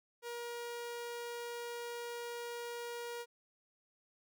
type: tone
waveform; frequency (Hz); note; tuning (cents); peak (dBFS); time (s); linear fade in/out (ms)
sawtooth; 475.2; A#4; +33; -37; 0.22-3.26; 50
effects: none